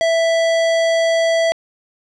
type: tone with hard clipping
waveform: sine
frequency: 660 Hz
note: E5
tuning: 2 cents sharp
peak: -15 dBFS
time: 0.01-1.52 s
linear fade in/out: 0 ms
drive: 18 dB
effects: low-pass 8000 Hz 12 dB/octave